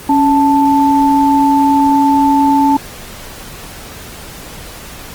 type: tone pair together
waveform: sine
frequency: 278.1 / 880 Hz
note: C#4 / A5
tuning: +6 / 0 cents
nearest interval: octave + minor sixth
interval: 1994 cents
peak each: -10 dBFS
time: 0.09-2.77 s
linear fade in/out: 5 ms
effects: pink hiss -31 dBFS RMS until 5.14 s + Opus 24 kbps